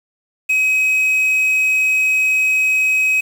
triangle tone with quantisation, 2538 Hz, D#7, 34 cents sharp, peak -11 dBFS, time 0.49-3.21 s, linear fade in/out 10 ms, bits 6, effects none

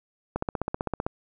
click train, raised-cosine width 1 ms, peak -13 dBFS, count 12, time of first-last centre 0.36-1.065 s, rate 15.6 Hz, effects none

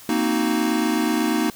square chord, C half-diminished seventh, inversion third, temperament equal, 233.1 / 261.6 / 311.1 / 370 Hz, Bb3 / C4 / Eb4 / Gb4, 0 / 0 / 0 / 0 cents, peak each -24 / -28 / -23 / -29 dBFS, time 0.09-1.5 s, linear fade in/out 2 ms, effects white hiss -44 dBFS RMS until 1.55 s

